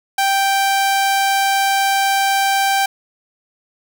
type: tone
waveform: sawtooth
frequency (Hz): 784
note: G5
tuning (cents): 0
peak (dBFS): -10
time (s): 0.18-2.86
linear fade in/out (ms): 5
effects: none